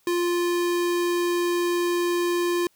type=tone; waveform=square; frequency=349.2 Hz; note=F4; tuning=in tune; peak=-22 dBFS; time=0.07-2.67 s; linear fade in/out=2 ms; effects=white hiss -64 dBFS RMS until 2.75 s